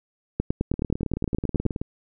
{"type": "two click trains", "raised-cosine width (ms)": 3, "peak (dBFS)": [-9, -15], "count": [13, 21], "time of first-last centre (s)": [[0.4, 1.663], [0.74, 1.815]], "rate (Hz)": [9.5, 18.6], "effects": []}